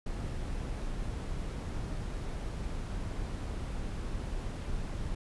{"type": "noise", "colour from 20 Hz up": "brown", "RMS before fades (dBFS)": -36, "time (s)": [0.06, 5.15], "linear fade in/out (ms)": 5, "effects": ["resampled to 24000 Hz"]}